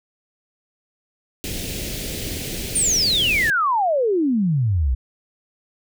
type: band-stop noise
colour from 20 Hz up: pink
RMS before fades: -28 dBFS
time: 1.44-3.5 s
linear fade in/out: 0 ms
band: 550 to 2200 Hz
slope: 24 dB/octave
type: exponential sweep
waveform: sine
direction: down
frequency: 9397 to 58.27 Hz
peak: -16 dBFS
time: 2.75-4.95 s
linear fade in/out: 10 ms
effects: none